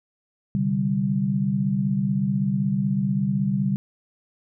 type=chord; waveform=sine; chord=C suspended second; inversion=none; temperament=equal; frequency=130.81 / 146.83 / 196 Hz; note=C3 / D3 / G3; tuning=0 / 0 / 0 cents; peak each=-27 / -26 / -22 dBFS; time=0.55-3.76 s; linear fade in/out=0 ms; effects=none